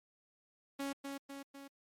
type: tone with echo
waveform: sawtooth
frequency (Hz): 277.2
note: C#4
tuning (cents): 0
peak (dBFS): -33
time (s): 0.79-0.93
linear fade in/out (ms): 10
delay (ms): 250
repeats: 3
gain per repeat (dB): -4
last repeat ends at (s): 1.68
effects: MP3 64 kbps